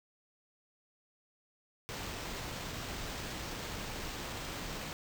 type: noise with sample-and-hold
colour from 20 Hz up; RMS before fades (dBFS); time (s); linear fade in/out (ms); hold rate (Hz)
pink; -41; 1.89-4.93; 0; 11025
effects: none